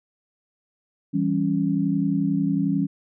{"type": "chord", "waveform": "sine", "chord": "C# diminished", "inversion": "first", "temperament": "equal", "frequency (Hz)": [164.81, 196, 277.2], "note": ["E3", "G3", "C#4"], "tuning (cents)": [0, 0, 0], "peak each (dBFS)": [-25, -24, -23], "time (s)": [1.13, 2.87], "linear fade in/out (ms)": 20, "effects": []}